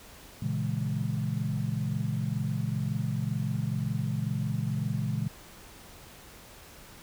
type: chord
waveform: sine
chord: A# half-diminished seventh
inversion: none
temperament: equal with one note detuned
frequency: 116.54 / 138.59 / 163.77 / 207.7 Hz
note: A#2 / C#3 / E3 / G#3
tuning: 0 / 0 / -11 / 0 cents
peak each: -32 / -32 / -34 / -35 dBFS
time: 0.42-5.28 s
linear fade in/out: 5 ms
effects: pink hiss -50 dBFS RMS until 7.02 s